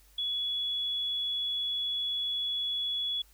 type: tone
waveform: sine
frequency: 3387 Hz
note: G#7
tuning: 33 cents sharp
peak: -29 dBFS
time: 0.18-3.22 s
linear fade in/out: 5 ms
effects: added 50 Hz sine -59 dBFS peak until 3.33 s + white hiss -63 dBFS RMS until 3.33 s